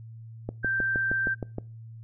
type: click train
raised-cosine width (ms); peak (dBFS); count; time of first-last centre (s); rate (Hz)
2; -18; 8; 0.49-1.584; 6.4
type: tone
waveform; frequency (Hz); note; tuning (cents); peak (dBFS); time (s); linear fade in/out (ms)
sine; 1568; G6; 0; -24; 0.63-1.35; 20
effects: noise-tail reverb RT60 0.4 s tail -23 dB re dry + added 113 Hz sine -41 dBFS peak until 2.03 s

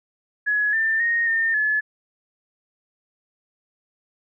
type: tone with pitch steps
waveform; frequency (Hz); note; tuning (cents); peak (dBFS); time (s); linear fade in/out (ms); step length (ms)
sine; 1687 / 1788 / 1861 / 1816 / 1717; G#6 / A6 / A#6 / A#6 / A6; +27 / +27 / -3 / -46 / -43; -18; 0.46-1.81; 20; 270
effects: none

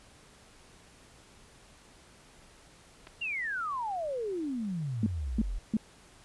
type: clicks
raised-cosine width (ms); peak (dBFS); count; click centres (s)
0.3; -32; 2; 3.07 / 3.073
type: exponential sweep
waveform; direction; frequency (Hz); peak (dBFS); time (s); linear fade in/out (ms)
sine; down; 2852 to 38.31; -31; 3.21-5.59; 10
type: tone bursts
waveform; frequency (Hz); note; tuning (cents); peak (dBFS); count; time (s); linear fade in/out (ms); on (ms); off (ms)
sine; 218.1; A3; -15; -23; 3; 5.03-5.769; 2; 33; 320
effects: pink hiss -57 dBFS RMS until 6.24 s + resampled to 24000 Hz

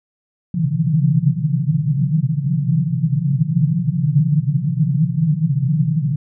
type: band-pass noise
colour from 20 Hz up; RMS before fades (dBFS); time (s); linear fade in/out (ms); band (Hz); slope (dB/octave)
pink; -17; 0.54-6.16; 5; 130 to 170; 96
effects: none

